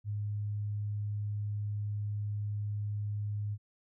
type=tone; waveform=sine; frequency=103.83 Hz; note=G#2; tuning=in tune; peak=-32 dBFS; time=0.04-3.58 s; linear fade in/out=50 ms; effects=none